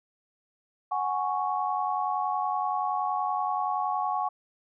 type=chord; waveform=sine; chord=F# suspended second; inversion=none; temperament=equal; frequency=740 / 830.6 / 1108.7 Hz; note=F#5 / G#5 / C#6; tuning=0 / 0 / 0 cents; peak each=-30 dBFS; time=0.91-4.29 s; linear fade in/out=10 ms; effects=none